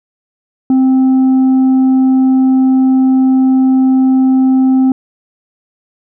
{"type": "tone with tanh clipping", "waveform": "triangle", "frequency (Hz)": 261.6, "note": "C4", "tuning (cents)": 0, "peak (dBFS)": -7, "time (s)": [0.7, 4.92], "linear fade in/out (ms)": 2, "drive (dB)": 8, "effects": []}